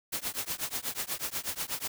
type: noise with tremolo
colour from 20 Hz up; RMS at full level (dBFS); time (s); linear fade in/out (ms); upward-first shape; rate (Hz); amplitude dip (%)
white; -31; 0.12-1.88; 10; triangle; 8.2; 100
effects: none